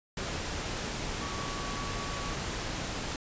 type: tone in noise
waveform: sine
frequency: 1133 Hz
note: C#6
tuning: 37 cents sharp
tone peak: -41 dBFS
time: 1.21-2.34 s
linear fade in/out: 2 ms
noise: pink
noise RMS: -35 dBFS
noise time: 0.17-3.16 s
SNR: -9 dB
effects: resampled to 16000 Hz